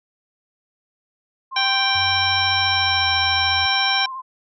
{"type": "tone with vibrato", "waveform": "sine", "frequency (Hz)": 1046.5, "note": "C6", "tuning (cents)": 0, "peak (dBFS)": -28, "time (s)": [1.51, 4.22], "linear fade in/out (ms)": 20, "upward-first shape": "sine", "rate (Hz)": 14, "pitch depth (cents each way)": 36}
{"type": "harmonic tone", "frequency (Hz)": 784, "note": "G5", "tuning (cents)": 0, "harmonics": [1, 2, 3, 4, 5, 7], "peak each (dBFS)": [-24, -24, -24, -24, -24, -24], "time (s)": [1.56, 4.06], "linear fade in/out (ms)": 5}
{"type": "tone with pitch glide", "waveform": "sine", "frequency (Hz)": [92.5, 84.33], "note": ["F#2", "E2"], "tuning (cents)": [0, 40], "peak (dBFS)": -31, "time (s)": [1.95, 3.66], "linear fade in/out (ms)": 5, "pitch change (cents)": -160, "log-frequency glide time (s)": [2.65, 3.09]}
{"effects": []}